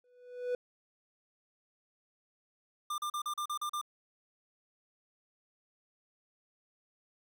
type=tone with exponential growth; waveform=triangle; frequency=493.9 Hz; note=B4; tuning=in tune; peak=-26 dBFS; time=0.04-0.55 s; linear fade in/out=2 ms; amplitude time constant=110 ms
type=tone bursts; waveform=square; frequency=1196 Hz; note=D6; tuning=31 cents sharp; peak=-34 dBFS; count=8; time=2.9-3.814 s; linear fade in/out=5 ms; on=81 ms; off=38 ms
effects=none